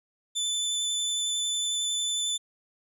25% pulse tone with vibrato, 3514 Hz, A7, 3 cents flat, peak -22 dBFS, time 0.35-2.38 s, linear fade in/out 20 ms, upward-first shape triangle, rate 11 Hz, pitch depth 16 cents each way, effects none

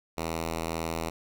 5% pulse tone, 82 Hz, E2, 9 cents flat, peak -19 dBFS, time 0.17-1.1 s, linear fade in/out 10 ms, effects none

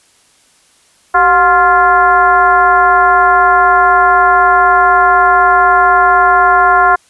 sine tone with frequency modulation, 1056 Hz, C6, 16 cents sharp, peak -5 dBFS, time 1.14-6.96 s, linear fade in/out 10 ms, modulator 336 Hz, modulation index 1.4, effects white hiss -50 dBFS RMS until 7.09 s + resampled to 24000 Hz

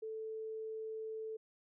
sine tone, 440 Hz, A4, in tune, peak -40 dBFS, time 0.02-1.37 s, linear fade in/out 10 ms, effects none

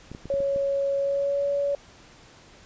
clicks, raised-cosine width 3 ms, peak -25 dBFS, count 6, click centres 0.116 / 0.149 / 0.256 / 0.34 / 0.404 / 0.561 s
sine tone with pitch glide, 555 to 566.3 Hz, C#5 to C#5, +2 to +37 cents, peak -22 dBFS, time 0.3-1.75 s, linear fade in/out 2 ms, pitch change +35 cents, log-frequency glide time 0.97-1.5 s
effects pink hiss -51 dBFS RMS until 2.65 s + resampled to 16000 Hz

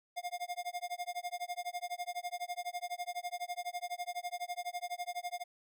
square tone with tremolo, 709 Hz, F5, 26 cents sharp, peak -35 dBFS, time 0.16-5.44 s, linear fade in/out 20 ms, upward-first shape sine, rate 12 Hz, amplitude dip 100%, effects none

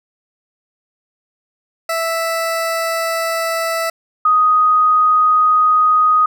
20% pulse / sine tone pair in turn, 659.3 / 1247.5 Hz, E5 / D#6, 0 / +4 cents, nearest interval major seventh, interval 1104 cents, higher second, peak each -12 / -9 dBFS, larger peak second, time 1.89-3.9 / 4.25-6.26 s, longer neither, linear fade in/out 5 ms, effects none

